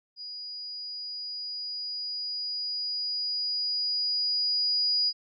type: tone with level ramp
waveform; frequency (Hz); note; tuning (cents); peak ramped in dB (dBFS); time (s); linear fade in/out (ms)
sine; 4900; D#8; -27; -37 to -22; 0.16-5.13; 50
effects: none